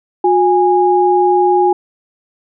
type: tone pair together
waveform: sine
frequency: 361.1 / 824 Hz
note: F#4 / G#5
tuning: -42 / -14 cents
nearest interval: octave + major second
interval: 1428 cents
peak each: -11 dBFS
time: 0.24-1.73 s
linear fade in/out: 5 ms
effects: none